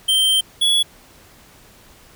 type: tone pair in turn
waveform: square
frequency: 3136 / 3381 Hz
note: G7 / G#7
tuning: 0 / +30 cents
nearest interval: minor second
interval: 130 cents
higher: second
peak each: -14 dBFS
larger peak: neither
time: 0.08-0.41 / 0.61-0.83 s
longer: first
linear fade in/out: 10 ms
effects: pink hiss -48 dBFS RMS until 2.15 s